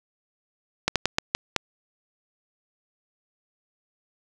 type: slowing click train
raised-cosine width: 0.2 ms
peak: -3 dBFS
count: 6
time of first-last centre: 0.88-1.563 s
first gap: 77 ms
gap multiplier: 1.29
effects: none